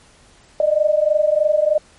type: tone pair together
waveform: sine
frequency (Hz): 596 / 619.2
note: D5 / D#5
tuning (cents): +25 / -9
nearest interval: minor second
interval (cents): 66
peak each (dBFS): -16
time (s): 0.6-1.78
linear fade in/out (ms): 2
effects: pink hiss -50 dBFS RMS until 1.98 s + MP3 48 kbps